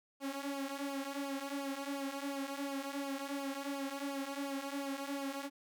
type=tone with flanger; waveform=sawtooth; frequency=277.2 Hz; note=C#4; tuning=in tune; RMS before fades=-40 dBFS; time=0.2-5.5 s; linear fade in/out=50 ms; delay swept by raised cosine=0.51 to 4.21 ms; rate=2.8 Hz; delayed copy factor=-0.75; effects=none